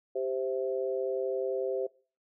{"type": "chord", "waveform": "sine", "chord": "C major", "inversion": "second", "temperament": "equal", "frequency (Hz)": [392, 523.3, 659.3], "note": ["G4", "C5", "E5"], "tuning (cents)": [0, 0, 0], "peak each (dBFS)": [-32, -32, -38], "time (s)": [0.15, 1.87], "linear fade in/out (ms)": 10, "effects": ["noise-tail reverb RT60 0.4 s tail -22 dB re dry"]}